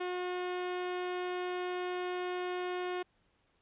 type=tone; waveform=sawtooth; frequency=360.9 Hz; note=F#4; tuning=43 cents flat; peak=-30 dBFS; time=0-3.03 s; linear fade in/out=10 ms; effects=pink hiss -73 dBFS RMS until 3.61 s + resampled to 8000 Hz